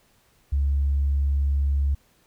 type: tone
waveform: sine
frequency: 70 Hz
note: C#2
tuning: 18 cents sharp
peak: -18 dBFS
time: 0.52-1.95 s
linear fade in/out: 10 ms
effects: tanh soft clip ceiling -15 dBFS + pink hiss -62 dBFS RMS until 2.26 s